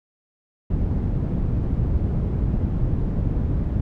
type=low-pass noise; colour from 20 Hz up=white; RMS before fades=-22 dBFS; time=0.7-3.81 s; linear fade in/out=5 ms; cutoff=130 Hz; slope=12 dB/octave; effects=none

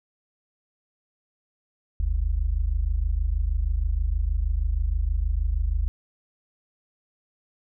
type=tone pair together; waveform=sine; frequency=45.07 / 71.4 Hz; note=F#1 / D2; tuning=-45 / -48 cents; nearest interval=minor sixth; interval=797 cents; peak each=-23 / -25 dBFS; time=2-5.88 s; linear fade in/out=0 ms; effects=none

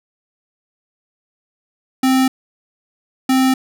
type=tone pair in turn; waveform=square; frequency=261.6 / 261.6 Hz; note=C4 / C4; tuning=0 / 0 cents; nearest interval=unison; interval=0 cents; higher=neither; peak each=-12 dBFS; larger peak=neither; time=2.03-2.28 / 3.29-3.54 s; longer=neither; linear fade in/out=5 ms; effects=none

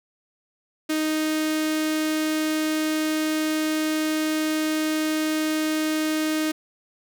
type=tone with notch filter; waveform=sawtooth; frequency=311 Hz; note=D#4; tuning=1 cent flat; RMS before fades=-24 dBFS; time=0.89-6.52 s; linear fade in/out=10 ms; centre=840 Hz; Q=1.3; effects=none

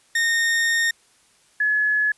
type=tone pair in turn; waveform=40% pulse / sine; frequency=1841 / 1702.9 Hz; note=A#6 / G#6; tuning=-22 / +43 cents; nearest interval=minor second; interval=135 cents; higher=first; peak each=-17 dBFS; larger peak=neither; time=0.15-0.91 / 1.6-2.12 s; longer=first; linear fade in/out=5 ms; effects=white hiss -58 dBFS RMS until 2.17 s + resampled to 24000 Hz

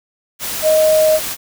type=tone in noise; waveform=sine; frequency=624 Hz; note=D#5; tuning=5 cents sharp; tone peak=-9 dBFS; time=0.62-1.2 s; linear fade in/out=50 ms; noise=white; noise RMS=-23 dBFS; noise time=0.39-1.37 s; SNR=+11 dB; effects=none

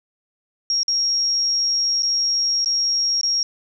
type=tone with dropouts; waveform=sine; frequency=5588 Hz; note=F8; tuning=in tune; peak=-17 dBFS; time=0.7-3.43 s; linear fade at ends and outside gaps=1 ms; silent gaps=0.832-0.881 / 2.023-2.031 / 2.646-2.659 / 3.212-3.232 s; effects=none

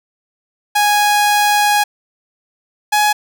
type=tone pair in turn; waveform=sawtooth; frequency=829 / 838.6 Hz; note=G#5 / G#5; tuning=-3 / +17 cents; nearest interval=unison; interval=20 cents; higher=second; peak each=-7 dBFS; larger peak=neither; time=0.75-1.84 / 2.92-3.13 s; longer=first; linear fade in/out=10 ms; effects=none

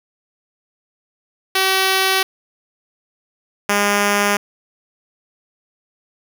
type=tone pair in turn; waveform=5% pulse; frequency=381.5 / 203.9 Hz; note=G4 / G#3; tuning=-47 / -32 cents; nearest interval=major seventh; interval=1085 cents; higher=first; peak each=-3 dBFS; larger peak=neither; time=1.55-2.23 / 3.69-4.37 s; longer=neither; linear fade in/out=5 ms; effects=none

